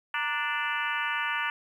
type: harmonic tone with a mistuned harmonic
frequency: 293.7 Hz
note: D4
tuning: in tune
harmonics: 3 / 4 / 5 / 6 / 7 / 8 / 9 / 10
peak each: -35 / -35 / -33 / -33 / -38 / -38 / -37 / -39 dBFS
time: 0.14-1.5 s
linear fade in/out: 2 ms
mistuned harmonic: 3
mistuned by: +90 cents
effects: 10-bit